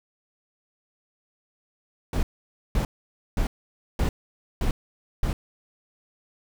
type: noise bursts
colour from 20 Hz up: brown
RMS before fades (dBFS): -23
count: 6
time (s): 2.13-5.33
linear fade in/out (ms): 2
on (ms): 100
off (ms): 520
effects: none